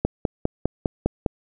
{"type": "click train", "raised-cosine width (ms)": 2, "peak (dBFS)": -6, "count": 7, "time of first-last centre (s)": [0.05, 1.262], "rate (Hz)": 4.95, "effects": []}